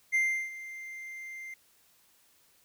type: tone with ADSR envelope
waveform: triangle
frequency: 2093 Hz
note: C7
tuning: in tune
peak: -21 dBFS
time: 0.12-1.54 s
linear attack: 28 ms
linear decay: 350 ms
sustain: -17 dB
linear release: 3 ms
effects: white hiss -65 dBFS RMS until 2.64 s